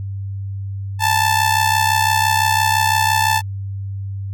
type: tone with amplitude modulation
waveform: sawtooth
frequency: 880 Hz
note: A5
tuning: in tune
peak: -7 dBFS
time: 0.99-3.42 s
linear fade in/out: 50 ms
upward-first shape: sine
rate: 65.9 Hz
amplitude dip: 70%
effects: added 98 Hz sine -23 dBFS peak until 4.33 s